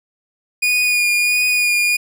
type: tone with vibrato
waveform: 40% pulse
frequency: 2449 Hz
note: D#7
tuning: 28 cents flat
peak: -13 dBFS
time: 0.62-1.97 s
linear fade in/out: 10 ms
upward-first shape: sine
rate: 1.5 Hz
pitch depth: 18 cents each way
effects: none